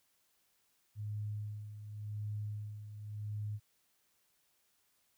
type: tone with tremolo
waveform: sine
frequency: 105.1 Hz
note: G#2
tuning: 21 cents sharp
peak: -36 dBFS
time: 0.95-3.6 s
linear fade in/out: 50 ms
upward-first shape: sine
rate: 0.9 Hz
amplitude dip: 65%
effects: white hiss -75 dBFS RMS until 5.17 s